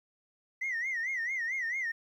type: tone with vibrato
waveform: sine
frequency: 1975.5 Hz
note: B6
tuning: in tune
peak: -29 dBFS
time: 0.61-1.92 s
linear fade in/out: 10 ms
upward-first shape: sine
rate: 4.5 Hz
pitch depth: 150 cents each way
effects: tanh soft clip ceiling -28 dBFS + 11-bit